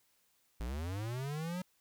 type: linear sweep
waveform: square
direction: up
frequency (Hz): 52 to 186.2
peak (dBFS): -37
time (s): 0.6-1.62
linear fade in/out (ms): 5
effects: white hiss -73 dBFS RMS until 1.8 s